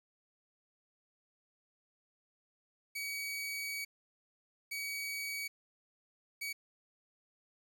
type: tone bursts at uneven times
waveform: sawtooth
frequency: 2264 Hz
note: C#7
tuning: 36 cents sharp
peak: -34 dBFS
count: 3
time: 2.95-3.85 / 4.71-5.48 / 6.41-6.53 s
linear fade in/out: 10 ms
effects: 11-bit